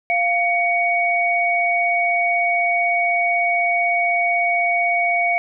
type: tone pair together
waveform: sine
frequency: 696 / 2241 Hz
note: F5 / C#7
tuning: -6 / +18 cents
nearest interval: octave + minor sixth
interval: 2024 cents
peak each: -19 / -18 dBFS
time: 0.1-5.38 s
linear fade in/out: 0 ms
effects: none